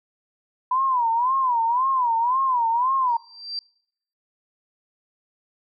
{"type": "tone with vibrato", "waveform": "sine", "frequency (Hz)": 987.8, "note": "B5", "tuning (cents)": 0, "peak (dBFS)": -18, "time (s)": [0.71, 3.17], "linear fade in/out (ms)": 5, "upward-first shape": "sine", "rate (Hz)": 1.9, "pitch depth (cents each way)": 150}
{"type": "tone with exponential growth", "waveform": "sine", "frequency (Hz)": 4699, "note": "D8", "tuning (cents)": 0, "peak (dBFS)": -24, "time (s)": [3.08, 3.59], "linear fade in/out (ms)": 1, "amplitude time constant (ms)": 110}
{"effects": ["noise-tail reverb RT60 0.7 s tail -26 dB re dry"]}